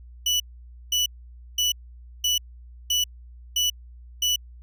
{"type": "tone bursts", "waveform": "30% pulse", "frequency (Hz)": 2960, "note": "F#7", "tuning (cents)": 0, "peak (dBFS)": -17, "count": 7, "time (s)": [0.26, 4.36], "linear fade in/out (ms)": 5, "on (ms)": 140, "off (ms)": 520, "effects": ["added 60 Hz sine -42 dBFS peak until 4.62 s"]}